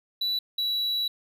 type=tone pair in turn; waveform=triangle; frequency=3951 / 3921 Hz; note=B7 / B7; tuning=0 / -13 cents; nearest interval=unison; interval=13 cents; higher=first; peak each=-23 dBFS; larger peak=neither; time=0.21-0.39 / 0.58-1.08 s; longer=second; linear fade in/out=5 ms; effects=none